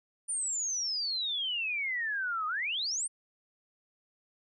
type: exponential two-way sweep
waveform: sine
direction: down then up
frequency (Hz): 9300 to 1221 to 9300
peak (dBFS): -30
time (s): 0.28-3.08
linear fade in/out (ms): 20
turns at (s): 2.47
effects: none